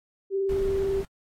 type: tone with vibrato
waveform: sine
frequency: 390 Hz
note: G4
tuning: 9 cents flat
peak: -23 dBFS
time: 0.3-1.04 s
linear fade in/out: 50 ms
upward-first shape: sine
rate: 20 Hz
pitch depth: 23 cents each way
type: noise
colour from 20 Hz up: brown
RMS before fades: -34 dBFS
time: 0.49-1.05 s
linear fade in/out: 2 ms
effects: AAC 48 kbps